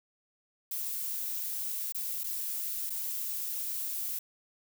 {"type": "noise with dropouts", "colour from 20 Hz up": "violet", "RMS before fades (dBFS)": -35, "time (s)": [0.71, 4.19], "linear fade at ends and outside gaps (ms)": 5, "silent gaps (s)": [[1.923, 1.946], [2.236, 2.241], [2.897, 2.902]], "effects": []}